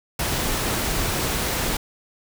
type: noise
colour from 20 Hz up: pink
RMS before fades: -24 dBFS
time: 0.19-1.77 s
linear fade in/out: 5 ms
effects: none